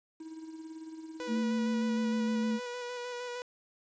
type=tone with tremolo; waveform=triangle; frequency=319.5 Hz; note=D#4; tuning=46 cents sharp; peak=-38 dBFS; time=0.2-1.42 s; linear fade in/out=5 ms; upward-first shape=sine; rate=18 Hz; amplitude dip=50%
type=tone with vibrato; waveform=sawtooth; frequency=489.5 Hz; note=B4; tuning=15 cents flat; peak=-33 dBFS; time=1.2-3.42 s; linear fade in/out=0 ms; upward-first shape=square; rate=6.5 Hz; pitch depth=17 cents each way
type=tone with pitch glide; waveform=sine; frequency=224.5 to 221.2 Hz; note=A3 to A3; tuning=+35 to +9 cents; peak=-28 dBFS; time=1.27-2.6 s; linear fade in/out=50 ms; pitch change=-26 cents; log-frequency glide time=1.78-2.27 s
effects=resampled to 16000 Hz + 10-bit